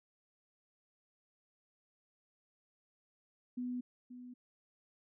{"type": "tone with echo", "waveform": "sine", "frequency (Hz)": 247.9, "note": "B3", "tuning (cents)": 7, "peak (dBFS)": -36, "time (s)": [3.57, 3.81], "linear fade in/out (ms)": 10, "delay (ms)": 530, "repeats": 1, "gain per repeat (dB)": -11, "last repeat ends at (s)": 4.34, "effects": []}